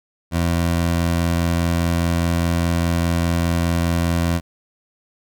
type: tone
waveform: 20% pulse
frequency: 84.9 Hz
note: F2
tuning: 48 cents flat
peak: -12 dBFS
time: 0.31-4.41 s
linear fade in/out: 50 ms
effects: none